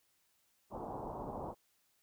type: low-pass noise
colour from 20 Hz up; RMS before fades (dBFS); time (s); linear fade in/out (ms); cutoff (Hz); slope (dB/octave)
white; -43; 0.7-1.55; 50; 1000; 48
effects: white hiss -75 dBFS RMS until 2.02 s